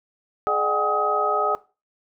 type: tone cluster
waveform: sine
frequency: 421.1 / 601 / 747 / 809 / 1264 Hz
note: G#4 / D5 / F#5 / G#5 / D#6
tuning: +24 / +40 / +16 / -46 / +27 cents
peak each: -26 / -27 / -26 / -29 / -22 dBFS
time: 0.47-1.55 s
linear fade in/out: 0 ms
effects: noise-tail reverb RT60 0.3 s tail -19 dB re dry